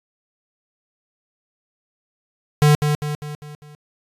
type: tone with echo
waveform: square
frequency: 148.9 Hz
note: D3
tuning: 24 cents sharp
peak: -11 dBFS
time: 2.62-2.75 s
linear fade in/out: 0 ms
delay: 200 ms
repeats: 5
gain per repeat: -6 dB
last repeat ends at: 3.75 s
effects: resampled to 32000 Hz